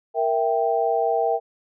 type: chord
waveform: sine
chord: E diminished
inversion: second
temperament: equal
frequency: 466.2 / 659.3 / 784 Hz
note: Bb4 / E5 / G5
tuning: 0 / 0 / 0 cents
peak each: -23 dBFS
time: 0.14-1.4 s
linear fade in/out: 50 ms
effects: none